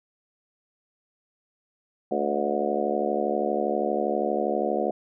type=harmonic tone with a mistuned harmonic; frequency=72.5 Hz; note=D2; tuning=22 cents flat; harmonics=3 / 4 / 5 / 6 / 7 / 8 / 9 / 10; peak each=-32 / -34 / -30 / -31 / -30 / -31 / -33 / -30 dBFS; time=2.11-4.91 s; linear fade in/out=5 ms; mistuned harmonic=9; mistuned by=-34 cents; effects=none